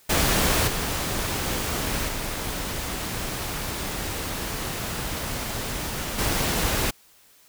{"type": "noise with level steps", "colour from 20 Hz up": "pink", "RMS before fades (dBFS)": [-21, -27, -30, -24], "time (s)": [0.09, 6.91], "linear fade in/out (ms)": 10, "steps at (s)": [0.67, 2.08, 6.18], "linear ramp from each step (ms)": 10, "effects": ["white hiss -56 dBFS RMS until 7.48 s"]}